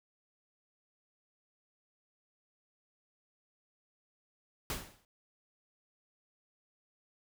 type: noise with exponential decay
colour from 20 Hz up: pink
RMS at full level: -34 dBFS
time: 4.7-5.05 s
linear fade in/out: 1 ms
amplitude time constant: 74 ms
effects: none